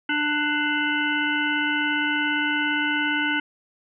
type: harmonic tone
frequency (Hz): 297.1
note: D4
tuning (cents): +20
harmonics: 1 / 3 / 5 / 7 / 9 / 10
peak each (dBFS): -27 / -31 / -24 / -29 / -33 / -31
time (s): 0.09-3.4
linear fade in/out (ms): 5
effects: none